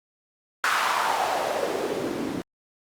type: noise with band-pass filter sweep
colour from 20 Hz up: white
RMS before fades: -26 dBFS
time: 0.64-2.42 s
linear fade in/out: 0 ms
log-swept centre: 1400 to 240 Hz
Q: 2.9
effects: Opus 48 kbps